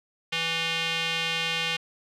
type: tone with band-pass filter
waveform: square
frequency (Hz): 164.81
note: E3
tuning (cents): 0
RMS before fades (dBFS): -28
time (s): 0.32-1.77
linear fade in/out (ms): 10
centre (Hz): 2900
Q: 2.7
effects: none